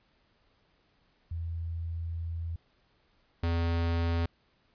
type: tone pair in turn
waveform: sine / square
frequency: 83.4 / 84.27 Hz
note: E2 / E2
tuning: +21 / +39 cents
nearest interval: unison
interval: 18 cents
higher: second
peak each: -32 / -27 dBFS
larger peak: second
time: 1.31-2.56 / 3.43-4.26 s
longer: first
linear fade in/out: 5 ms
effects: pink hiss -69 dBFS RMS until 4.74 s + resampled to 11025 Hz